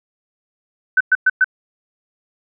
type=tone bursts; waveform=sine; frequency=1517 Hz; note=F#6; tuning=43 cents sharp; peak=-9 dBFS; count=4; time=0.97-1.444 s; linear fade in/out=5 ms; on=36 ms; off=110 ms; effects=none